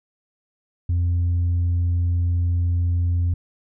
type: tone with tanh clipping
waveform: sine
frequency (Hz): 87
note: F2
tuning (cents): -6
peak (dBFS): -18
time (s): 0.89-3.34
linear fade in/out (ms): 5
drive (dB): 1
effects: none